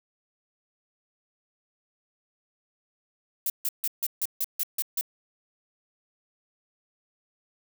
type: noise bursts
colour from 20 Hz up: violet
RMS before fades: -27 dBFS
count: 9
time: 3.46-5.011 s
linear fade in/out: 2 ms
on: 39 ms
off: 150 ms
effects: none